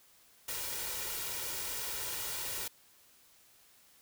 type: noise with comb filter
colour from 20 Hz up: white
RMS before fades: -38 dBFS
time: 0.48-2.68 s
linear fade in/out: 5 ms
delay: 2.1 ms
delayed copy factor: +0.55
effects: white hiss -63 dBFS RMS until 4.01 s